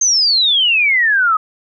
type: exponential sweep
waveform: sine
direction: down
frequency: 6420 to 1244.5 Hz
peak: -10 dBFS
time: 0.01-1.37 s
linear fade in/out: 5 ms
effects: none